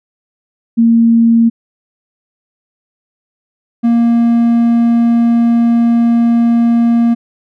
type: tone pair in turn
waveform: sine / triangle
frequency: 230.3 / 233.9 Hz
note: A#3 / A#3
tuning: -21 / +6 cents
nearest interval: unison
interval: 27 cents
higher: second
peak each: -5 dBFS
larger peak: neither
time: 0.77-1.5 / 3.83-7.15 s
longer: second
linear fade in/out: 20 ms
effects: none